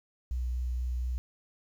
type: tone with vibrato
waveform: sine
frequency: 61.74 Hz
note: B1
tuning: in tune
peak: -29 dBFS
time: 0.31-1.18 s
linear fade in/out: 0 ms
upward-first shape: triangle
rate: 4.2 Hz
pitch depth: 16 cents each way
effects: 10-bit